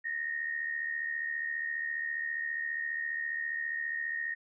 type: tone with amplitude modulation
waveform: sine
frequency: 1854 Hz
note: A#6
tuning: 10 cents flat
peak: -29 dBFS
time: 0.04-4.35 s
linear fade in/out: 20 ms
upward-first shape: sine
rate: 74.8 Hz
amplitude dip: 65%
effects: none